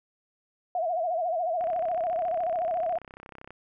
sine tone with vibrato, 684 Hz, F5, 36 cents flat, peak -25 dBFS, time 0.75-2.98 s, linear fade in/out 2 ms, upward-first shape sine, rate 14 Hz, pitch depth 120 cents each way
click train, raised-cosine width 0.5 ms, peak -29 dBFS, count 63, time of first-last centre 1.61-3.506 s, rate 32.7 Hz
effects none

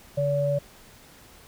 sine tone pair together, 143.18 / 572 Hz, D3 / D5, -44 / -46 cents, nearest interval 2 octaves, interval 2398 cents, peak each -26 / -23 dBFS, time 0.17-0.59 s, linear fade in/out 10 ms, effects pink hiss -51 dBFS RMS until 1.47 s

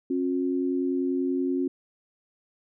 sine tone pair together, 270 / 360.4 Hz, C#4 / F#4, -45 / -45 cents, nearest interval perfect fourth, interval 500 cents, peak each -25 / -28 dBFS, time 0.1-1.68 s, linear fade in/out 5 ms, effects none

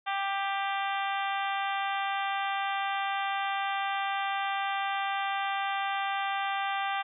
harmonic tone, 394 Hz, G4, 9 cents sharp, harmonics 2 / 3 / 4 / 5 / 6 / 7 / 8 / 9, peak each -31 / -35 / -37 / -39 / -41 / -42 / -43 / -44 dBFS, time 0.06-7.03 s, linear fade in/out 20 ms, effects none

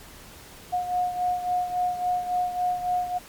sine beating tone pair, 720 / 723.6 Hz, F#5 / F#5, -47 / -39 cents, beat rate 3.6 Hz, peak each -24 / -30 dBFS, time 0.72-3.19 s, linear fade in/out 20 ms, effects pink hiss -46 dBFS RMS until 3.28 s + MP3 96 kbps

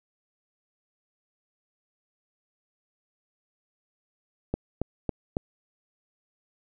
click train, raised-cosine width 2 ms, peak -13 dBFS, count 4, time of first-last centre 4.54-5.369 s, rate 3.62 Hz, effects none

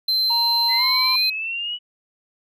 triangle tone, 4100 Hz, C8, 36 cents flat, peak -16 dBFS, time 0.08-1.3 s, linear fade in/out 5 ms
triangle tone with pitch glide, 937 to 1027.7 Hz, A#5 to C6, +9 to -31 cents, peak -22 dBFS, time 0.3-1.16 s, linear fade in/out 5 ms, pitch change +160 cents, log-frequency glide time 0.77-0.84 s
sine linear sweep, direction up, 2000 to 2960 Hz, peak -24 dBFS, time 0.68-1.79 s, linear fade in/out 50 ms
effects none

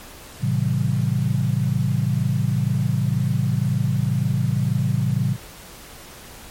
sine chord, A diminished seventh, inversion none, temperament just, 110 / 132 / 158.4 / 190.08 Hz, A2 / C3 / Eb3 / Gb3, 0 / +16 / +31 / +47 cents, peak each -23 / -21 / -25 / -26 dBFS, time 0.4-5.37 s, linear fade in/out 50 ms, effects pink hiss -41 dBFS RMS until 6.5 s + MP3 64 kbps

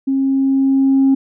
sine tone with level ramp, 270 Hz, C#4, 45 cents flat, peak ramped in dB -13 to -7 dBFS, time 0.07-1.15 s, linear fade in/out 10 ms, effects tanh soft clip ceiling -6 dBFS

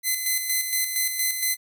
5% pulse tone with tremolo, 2036 Hz, C7, 48 cents flat, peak -11 dBFS, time 0.03-1.57 s, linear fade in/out 50 ms, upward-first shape square, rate 4.3 Hz, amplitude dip 50%, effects none

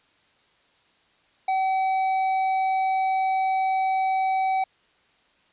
triangle tone with tanh clipping, 762 Hz, G5, 49 cents flat, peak -22 dBFS, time 1.48-4.64 s, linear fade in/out 5 ms, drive 12 dB, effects white hiss -62 dBFS RMS until 5.52 s + resampled to 8000 Hz

